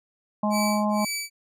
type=harmonic tone; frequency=210 Hz; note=G#3; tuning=19 cents sharp; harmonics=1 / 3 / 4 / 5; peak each=-23 / -28 / -29 / -30 dBFS; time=0.43-1.05 s; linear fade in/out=5 ms
type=tone with tremolo; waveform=15% pulse; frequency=2300 Hz; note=D7; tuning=37 cents flat; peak=-20 dBFS; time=0.5-1.3 s; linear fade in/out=50 ms; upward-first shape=sine; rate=2 Hz; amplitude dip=100%
effects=none